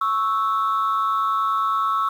sine tone pair together, 1105.8 / 1315 Hz, C#6 / E6, -5 / -5 cents, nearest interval minor third, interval 300 cents, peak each -20 dBFS, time 0.01-2.09 s, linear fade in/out 5 ms, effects tanh soft clip ceiling -14 dBFS + 8-bit

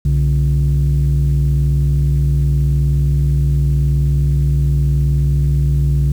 sine tone pair together, 63.57 / 142.7 Hz, C2 / D3, -49 / -49 cents, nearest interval octave + major second, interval 1400 cents, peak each -12 dBFS, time 0.05-6.12 s, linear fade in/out 5 ms, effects tanh soft clip ceiling -8 dBFS + 7-bit

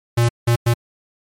square tone bursts at uneven times, 118.3 Hz, A#2, 26 cents sharp, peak -13 dBFS, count 3, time 0.17-0.29 / 0.47-0.56 / 0.66-0.74 s, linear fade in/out 10 ms, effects MP3 64 kbps

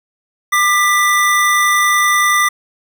square tone pair together, 1195.4 / 1975.5 Hz, D6 / B6, +30 / 0 cents, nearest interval major sixth, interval 870 cents, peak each -14 dBFS, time 0.52-2.49 s, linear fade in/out 10 ms, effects none

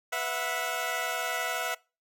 15% pulse chord, B suspended fourth, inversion none, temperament equal with one note detuned, 493.9 / 659.3 / 731.1 Hz, B4 / E5 / F#5, 0 / 0 / -21 cents, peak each -31 / -26 / -27 dBFS, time 0.12-1.75 s, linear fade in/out 10 ms, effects noise-tail reverb RT60 0.3 s tail -23 dB re dry

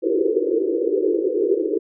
pink band-pass noise, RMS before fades -20 dBFS, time 0.02-1.79 s, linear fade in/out 20 ms, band 320 to 490 Hz, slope 96 dB/octave, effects none

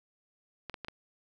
clicks, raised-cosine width 0.3 ms, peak -23 dBFS, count 4, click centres 0.697 / 0.742 / 0.847 / 0.884 s, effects none

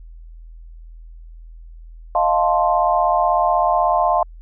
sine chord, F dominant seventh, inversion third, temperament equal with one note detuned, 622.3 / 698.5 / 880 / 1050.1 Hz, Eb5 / F5 / A5 / C6, 0 / 0 / 0 / +6 cents, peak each -21 / -17 / -21 / -20 dBFS, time 2.15-4.23 s, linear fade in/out 2 ms, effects added 41 Hz sine -36 dBFS peak until 4.41 s

